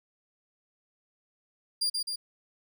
35% pulse tone with echo, 4796 Hz, D8, 36 cents sharp, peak -24 dBFS, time 1.81-1.9 s, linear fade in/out 10 ms, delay 130 ms, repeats 2, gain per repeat -3 dB, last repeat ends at 2.16 s, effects none

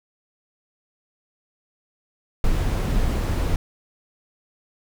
brown noise, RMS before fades -21 dBFS, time 2.44-3.56 s, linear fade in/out 2 ms, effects none

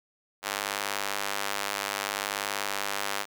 square tone with high-pass filter, 50.3 Hz, G1, 45 cents sharp, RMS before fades -32 dBFS, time 0.42-3.26 s, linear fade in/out 50 ms, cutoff 910 Hz, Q 0.66, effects none

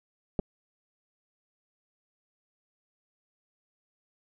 clicks, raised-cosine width 2 ms, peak -14 / -19 dBFS, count 2, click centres 0.392 / 0.397 s, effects none

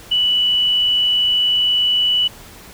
sine tone, 2960 Hz, F#7, in tune, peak -13 dBFS, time 0.11-2.28 s, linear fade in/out 10 ms, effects pink hiss -40 dBFS RMS until 2.73 s

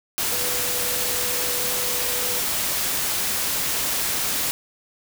sine tone in noise, 492.1 Hz, B4, 6 cents flat, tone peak -34 dBFS, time 0.32-2.4 s, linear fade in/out 0 ms, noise white, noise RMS -24 dBFS, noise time 0.18-4.51 s, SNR -13 dB, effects none

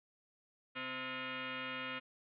sine tone with frequency modulation, 520 Hz, C5, 11 cents flat, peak -39 dBFS, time 0.75-2 s, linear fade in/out 20 ms, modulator 389 Hz, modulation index 6.7, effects none

